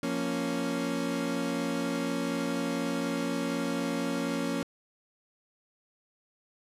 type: chord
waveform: 30% pulse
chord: Bb minor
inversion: second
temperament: equal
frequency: 174.61 / 233.1 / 277.2 Hz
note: F3 / Bb3 / Db4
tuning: 0 / 0 / 0 cents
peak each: -33 / -31 / -29 dBFS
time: 0.03-4.63 s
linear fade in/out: 2 ms
effects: low-pass 11000 Hz 12 dB/octave